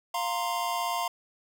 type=chord; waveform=square; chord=F suspended fourth; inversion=none; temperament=just; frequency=698.5 / 931.3 / 1047.7 Hz; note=F5 / Bb5 / C6; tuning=0 / -2 / +2 cents; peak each=-33 dBFS; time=0.14-1.08 s; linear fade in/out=5 ms; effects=none